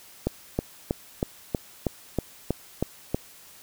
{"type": "click train", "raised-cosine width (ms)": 2, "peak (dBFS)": -10, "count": 10, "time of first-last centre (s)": [0.27, 3.145], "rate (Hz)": 3.13, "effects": ["white hiss -50 dBFS RMS until 3.62 s"]}